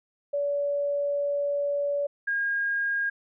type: tone pair in turn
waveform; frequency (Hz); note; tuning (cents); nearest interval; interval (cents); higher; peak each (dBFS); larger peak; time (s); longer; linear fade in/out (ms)
sine; 572 / 1624.4; D5 / G#6; -46 / -39; octave + tritone; 1807; second; -24; neither; 0.33-2.07 / 2.27-3.1; first; 10
effects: none